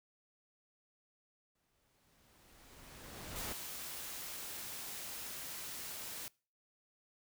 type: noise with exponential growth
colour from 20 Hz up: pink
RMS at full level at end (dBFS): -42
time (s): 1.55-3.53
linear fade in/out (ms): 5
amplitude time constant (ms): 430
type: noise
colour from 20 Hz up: white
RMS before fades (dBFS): -45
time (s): 3.36-6.28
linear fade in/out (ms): 0
effects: noise-tail reverb RT60 0.4 s tail -25 dB re dry